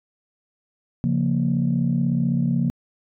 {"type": "chord", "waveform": "sine", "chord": "Bb minor", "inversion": "first", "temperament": "equal", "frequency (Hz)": [138.59, 174.61, 233.1], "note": ["Db3", "F3", "Bb3"], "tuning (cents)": [0, 0, 0], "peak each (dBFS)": -22, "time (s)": [1.04, 2.7], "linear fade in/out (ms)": 0, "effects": ["tanh soft clip ceiling -11 dBFS"]}